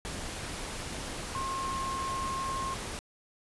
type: tone in noise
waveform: sine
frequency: 1070 Hz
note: C6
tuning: 38 cents sharp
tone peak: -32 dBFS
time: 1.35-2.74 s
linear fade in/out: 0 ms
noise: pink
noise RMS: -38 dBFS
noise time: 0.05-2.99 s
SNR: +3 dB
effects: resampled to 24000 Hz